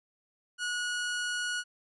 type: tone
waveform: sawtooth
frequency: 1457 Hz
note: F#6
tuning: 27 cents flat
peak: -27 dBFS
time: 0.58-1.64 s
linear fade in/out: 50 ms
effects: resampled to 24000 Hz